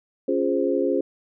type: chord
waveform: sine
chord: Db major seventh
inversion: none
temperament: equal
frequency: 277.2 / 349.2 / 415.3 / 523.3 Hz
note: Db4 / F4 / Ab4 / C5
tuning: 0 / 0 / 0 / 0 cents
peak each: -25 dBFS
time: 0.28-1.01 s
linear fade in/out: 5 ms
effects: none